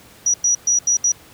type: tone bursts at uneven times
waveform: sine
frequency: 5820 Hz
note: F#8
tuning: 29 cents flat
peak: -13 dBFS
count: 5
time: 0.26-0.34 / 0.44-0.55 / 0.67-0.79 / 0.87-0.97 / 1.04-1.12 s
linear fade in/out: 5 ms
effects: pink hiss -46 dBFS RMS until 1.33 s + high-pass 60 Hz 12 dB/octave